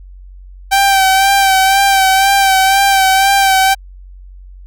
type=tone with vibrato; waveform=sawtooth; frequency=777 Hz; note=G5; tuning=16 cents flat; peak=-4 dBFS; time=0.71-3.75 s; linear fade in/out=20 ms; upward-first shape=sine; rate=2 Hz; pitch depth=33 cents each way; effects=added 46 Hz sine -32 dBFS peak until 4.66 s